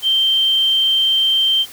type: tone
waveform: sine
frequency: 3136 Hz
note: G7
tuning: in tune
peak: -12 dBFS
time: 0.02-1.66 s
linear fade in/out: 50 ms
effects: white hiss -38 dBFS RMS until 1.72 s